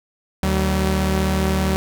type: tone pair together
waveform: sawtooth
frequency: 75.6 / 190.69 Hz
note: D#2 / G3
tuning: -49 / -48 cents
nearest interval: octave + major third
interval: 1601 cents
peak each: -16 dBFS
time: 0.43-1.76 s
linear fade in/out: 0 ms
effects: none